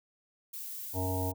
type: noise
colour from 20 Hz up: violet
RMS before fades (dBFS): -41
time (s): 0.53-1.32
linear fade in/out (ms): 10
type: harmonic tone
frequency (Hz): 92.8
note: F#2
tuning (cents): +6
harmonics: 1 / 3 / 5 / 7 / 9 / 10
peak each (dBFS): -32 / -37 / -39 / -40 / -42 / -42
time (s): 0.93-1.34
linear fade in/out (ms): 50
effects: none